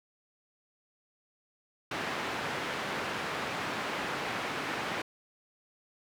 white band-pass noise, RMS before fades -35 dBFS, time 1.91-5.02 s, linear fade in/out 5 ms, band 130 to 1900 Hz, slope 12 dB/octave, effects none

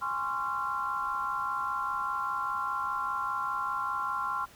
sine tone cluster, 822 / 1043 / 1108 / 1373 Hz, G#5 / C6 / C#6 / F6, -18 / -6 / -1 / -30 cents, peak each -40 / -33 / -37 / -33 dBFS, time 0.01-4.46 s, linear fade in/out 20 ms, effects pink hiss -55 dBFS RMS until 4.55 s

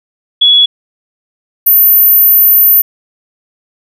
sine tone pair in turn, 3378 / 13469 Hz, G#7 / G#9, +29 / +23 cents, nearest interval 2 octaves, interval 2394 cents, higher second, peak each -3 dBFS, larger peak neither, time 0.41-0.66 / 1.66-2.82 s, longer second, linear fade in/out 10 ms, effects none

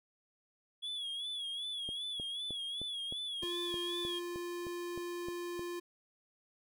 triangle tone with vibrato, 3361 Hz, G#7, 20 cents sharp, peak -36 dBFS, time 0.82-4.2 s, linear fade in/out 20 ms, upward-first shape sine, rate 2.6 Hz, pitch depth 73 cents each way
click train, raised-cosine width 2 ms, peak -32 dBFS, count 13, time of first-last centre 1.89-5.594 s, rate 3.24 Hz
square tone, 349.2 Hz, F4, in tune, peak -39 dBFS, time 3.42-5.8 s, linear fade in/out 10 ms
effects none

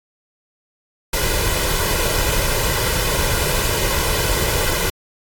pink noise with comb filter, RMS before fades -19 dBFS, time 1.13-4.9 s, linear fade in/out 5 ms, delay 2 ms, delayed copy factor +0.65, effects AAC 64 kbps

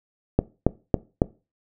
click train, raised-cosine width 2 ms, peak -3 dBFS, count 4, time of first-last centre 0.39-1.219 s, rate 3.62 Hz, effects noise-tail reverb RT60 0.3 s tail -20 dB re dry

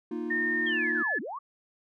triangle chord, Bb suspended fourth, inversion none, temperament just, 233.1 / 310.8 / 349.6 Hz, Bb3 / Eb4 / F4, 0 / -2 / +2 cents, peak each -34 / -33 / -33 dBFS, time 0.11-1.03 s, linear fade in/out 5 ms
sine tone with pitch glide, 1826 to 1723.5 Hz, A#6 to A6, -36 to -36 cents, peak -26 dBFS, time 0.3-1.19 s, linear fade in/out 10 ms, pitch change -100 cents, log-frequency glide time 0.64-0.81 s
sine linear two-way sweep, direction down then up, 3322 to 196 to 1195 Hz, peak -34 dBFS, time 0.66-1.39 s, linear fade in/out 10 ms, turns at 1.2 s
effects none

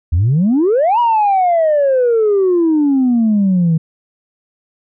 sine exponential two-way sweep, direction up then down, 76.5 to 976 to 157.5 Hz, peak -8 dBFS, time 0.12-3.78 s, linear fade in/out 10 ms, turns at 0.99 s, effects tanh soft clip ceiling -7 dBFS

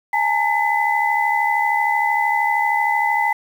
sine tone cluster, 834 / 907 / 2010 Hz, G#5 / A#5 / B6, +7 / -48 / +30 cents, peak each -20 dBFS, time 0.13-3.33 s, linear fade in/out 5 ms, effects 7-bit

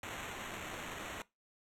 white noise with sample-and-hold, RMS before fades -44 dBFS, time 0.03-1.22 s, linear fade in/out 2 ms, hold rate 4900 Hz, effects noise-tail reverb RT60 0.2 s tail -20 dB re dry + low-pass 12000 Hz 12 dB/octave

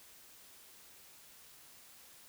silence, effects white hiss -58 dBFS RMS until 2.28 s

